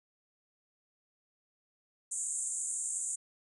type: band-pass noise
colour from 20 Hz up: pink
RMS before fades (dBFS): -36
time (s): 2.11-3.16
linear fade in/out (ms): 10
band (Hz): 6900 to 9300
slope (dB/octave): 96
effects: none